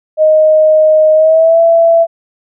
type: tone with pitch glide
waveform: sine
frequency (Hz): 622.3 to 667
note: D#5 to E5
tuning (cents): 0 to +20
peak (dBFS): -4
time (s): 0.17-2.07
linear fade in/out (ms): 50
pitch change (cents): +120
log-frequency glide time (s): 1.14-1.6
effects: none